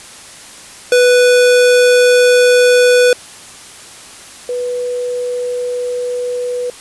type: tone pair in turn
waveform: square / sine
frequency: 493.9 / 492 Hz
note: B4 / B4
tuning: 0 / -7 cents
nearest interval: unison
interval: 7 cents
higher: first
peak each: -7 / -16 dBFS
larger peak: first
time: 0.92-3.13 / 4.49-6.7 s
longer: neither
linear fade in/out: 2 ms
effects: white hiss -35 dBFS RMS until 6.8 s + resampled to 24000 Hz